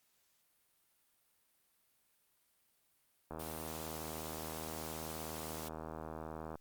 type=click train; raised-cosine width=1 ms; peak=-30 dBFS; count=258; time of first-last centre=3.31-6.555 s; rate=79.2 Hz
type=noise; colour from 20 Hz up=white; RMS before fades=-48 dBFS; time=3.39-5.69 s; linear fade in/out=10 ms
effects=white hiss -75 dBFS RMS until 6.6 s + Opus 48 kbps